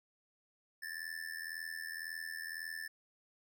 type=tone with amplitude modulation; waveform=square; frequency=1760 Hz; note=A6; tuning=in tune; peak=-38 dBFS; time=0.82-2.88 s; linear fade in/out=10 ms; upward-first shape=sine; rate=81.9 Hz; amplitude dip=85%; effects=none